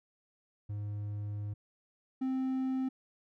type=tone pair in turn; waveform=triangle; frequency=103.5 / 261.6 Hz; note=G#2 / C4; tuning=-5 / 0 cents; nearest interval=octave + major third; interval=1605 cents; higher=second; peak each=-33 / -28 dBFS; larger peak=second; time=0.69-1.54 / 2.21-2.89 s; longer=first; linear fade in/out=10 ms; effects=none

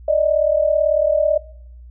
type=tone pair together; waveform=sine; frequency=586.9 / 625 Hz; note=D5 / D#5; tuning=-1 / +8 cents; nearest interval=minor second; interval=109 cents; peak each=-16 dBFS; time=0.08-1.38 s; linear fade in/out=5 ms; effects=noise-tail reverb RT60 0.7 s tail -22 dB re dry + added 60 Hz sine -37 dBFS peak until 1.9 s

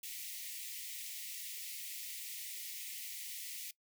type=high-pass noise; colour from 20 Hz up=white; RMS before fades=-45 dBFS; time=0.03-3.71 s; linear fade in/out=5 ms; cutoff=1900 Hz; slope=96 dB/octave; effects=noise-tail reverb RT60 0.1 s tail -19 dB re dry

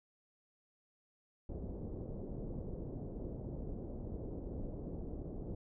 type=low-pass noise; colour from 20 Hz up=pink; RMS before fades=-43 dBFS; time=1.49-5.55 s; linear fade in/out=5 ms; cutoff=520 Hz; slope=24 dB/octave; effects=none

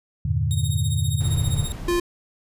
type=chord; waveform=sine; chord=E half-diminished seventh; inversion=none; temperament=equal with one note detuned; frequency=82.41 / 98 / 115.8 / 146.83 Hz; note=E2 / G2 / Bb2 / D3; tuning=0 / 0 / -11 / 0 cents; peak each=-25 dBFS; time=0.25-1.65 s; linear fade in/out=5 ms
type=tone with tremolo; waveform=15% pulse; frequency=3729 Hz; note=A#7; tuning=in tune; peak=-21 dBFS; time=0.51-1.72 s; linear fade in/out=0 ms; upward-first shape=sine; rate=15 Hz; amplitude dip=75%
type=noise; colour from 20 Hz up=brown; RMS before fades=-31 dBFS; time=1.2-2 s; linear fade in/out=10 ms
type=tone; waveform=square; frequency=349.2 Hz; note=F4; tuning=in tune; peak=-20 dBFS; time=1.88-2 s; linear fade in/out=5 ms
effects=resampled to 32000 Hz

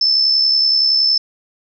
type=tone with amplitude modulation; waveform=sine; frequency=5274 Hz; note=E8; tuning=in tune; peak=-9 dBFS; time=0.01-1.18 s; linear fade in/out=5 ms; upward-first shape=sine; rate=70.7 Hz; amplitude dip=45%; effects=none

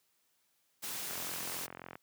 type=noise; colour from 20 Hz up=white; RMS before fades=-40 dBFS; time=0.82-1.67 s; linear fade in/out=20 ms
type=click train; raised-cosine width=0.5 ms; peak=-29 dBFS; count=38; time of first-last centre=1.11-1.955 s; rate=43.8 Hz
effects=white hiss -75 dBFS RMS until 2.02 s + high-pass 100 Hz 12 dB/octave

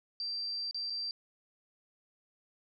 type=tone with dropouts; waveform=sine; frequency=4699 Hz; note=D8; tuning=in tune; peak=-34 dBFS; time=0.2-1.11 s; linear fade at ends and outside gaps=1 ms; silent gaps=0.711-0.745 / 0.899-0.903 s; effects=none

